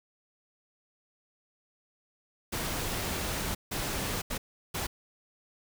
pink noise bursts at uneven times, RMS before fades -33 dBFS, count 4, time 2.52-3.55 / 3.71-4.22 / 4.3-4.38 / 4.74-4.87 s, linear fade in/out 10 ms, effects none

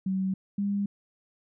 sine tone pair in turn, 190 / 201.2 Hz, F#3 / G3, +46 / +45 cents, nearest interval minor second, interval 99 cents, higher second, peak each -25 dBFS, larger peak neither, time 0.06-0.34 / 0.58-0.86 s, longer neither, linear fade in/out 5 ms, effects none

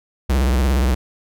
square tone with vibrato, 65 Hz, C2, 11 cents flat, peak -15 dBFS, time 0.29-0.95 s, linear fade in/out 10 ms, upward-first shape sine, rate 17 Hz, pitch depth 160 cents each way, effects none

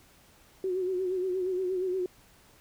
sine tone with vibrato, 370 Hz, F#4, in tune, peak -27 dBFS, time 0.64-2.06 s, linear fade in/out 2 ms, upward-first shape sine, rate 8.5 Hz, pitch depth 56 cents each way, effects pink hiss -59 dBFS RMS until 2.6 s

